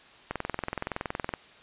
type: click train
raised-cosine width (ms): 0.5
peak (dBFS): -15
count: 23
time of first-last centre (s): 0.31-1.338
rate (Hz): 21.4
effects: white hiss -53 dBFS RMS until 1.62 s + resampled to 8000 Hz